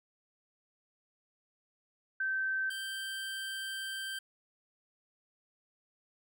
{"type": "tone pair in turn", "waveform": ["sine", "25% pulse"], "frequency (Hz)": [1549, 1566.1], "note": ["G6", "G6"], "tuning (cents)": [-21, -2], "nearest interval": "unison", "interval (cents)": 19, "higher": "second", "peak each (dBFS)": [-30, -33], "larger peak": "first", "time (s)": [[2.2, 2.7], [2.7, 4.19]], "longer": "second", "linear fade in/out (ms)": 5, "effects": []}